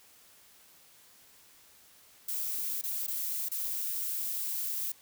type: noise with dropouts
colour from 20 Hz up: violet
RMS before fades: -34 dBFS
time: 2.28-4.92 s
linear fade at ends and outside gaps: 5 ms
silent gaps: 2.814-2.836 / 3.067-3.078 / 3.487-3.515 s
effects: white hiss -59 dBFS RMS until 5.01 s